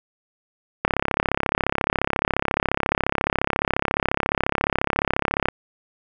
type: click train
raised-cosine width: 0.5 ms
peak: -4 dBFS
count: 160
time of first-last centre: 0.85-5.486 s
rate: 34.3 Hz
effects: none